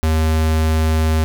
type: tone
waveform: square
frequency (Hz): 79.2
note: D#2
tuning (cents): +31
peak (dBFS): -14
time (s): 0.03-1.24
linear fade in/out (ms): 0
effects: none